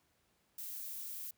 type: noise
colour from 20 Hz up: violet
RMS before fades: -44 dBFS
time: 0.58-1.31 s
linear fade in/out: 5 ms
effects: pink hiss -75 dBFS RMS until 1.37 s + high-pass 60 Hz 12 dB/octave